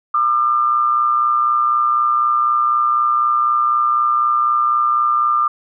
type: tone pair together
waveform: sine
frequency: 1200 / 1324 Hz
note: D6 / E6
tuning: +37 / +7 cents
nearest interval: major second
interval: 170 cents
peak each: -13 / -22 dBFS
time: 0.14-5.48 s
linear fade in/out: 5 ms
effects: none